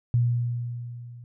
sine tone with level ramp, 120 Hz, B2, 49 cents flat, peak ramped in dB -17 to -41 dBFS, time 0.14-1.24 s, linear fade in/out 0 ms, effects none

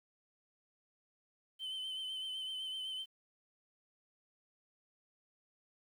sine tone with vibrato, 3069 Hz, G7, 37 cents flat, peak -36 dBFS, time 1.59-3.06 s, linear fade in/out 50 ms, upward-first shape triangle, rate 7.9 Hz, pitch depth 39 cents each way, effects tanh soft clip ceiling -38 dBFS + 11-bit

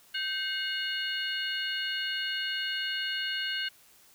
harmonic tone with a mistuned harmonic, 720 Hz, F#5, 47 cents flat, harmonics 2 / 3 / 4 / 5 / 6, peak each -34 / -41 / -33 / -44 / -38 dBFS, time 0.14-3.69 s, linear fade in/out 10 ms, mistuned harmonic 2, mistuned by +130 cents, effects white hiss -59 dBFS RMS until 4.14 s

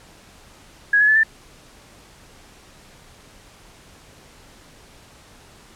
sine tone with pitch steps, 1661.2 / 1698.1 / 1735.7 / 1774.3 Hz, G#6 / G#6 / A6 / A6, 0 / +38 / -24 / +14 cents, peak -12 dBFS, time 0.93-1.234 s, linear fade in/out 5 ms, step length 76 ms, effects pink hiss -48 dBFS RMS until 5.75 s + low-pass 10000 Hz 12 dB/octave

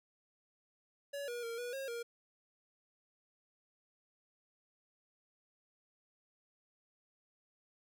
square tone with pitch steps, 566 / 479.9 / 462.8 / 485.7 / 540 / 469.9 Hz, C#5 / B4 / A#4 / B4 / C#5 / A#4, +36 / -50 / -13 / -29 / -45 / +14 cents, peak -40 dBFS, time 1.13-2.03 s, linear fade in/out 10 ms, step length 150 ms, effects none

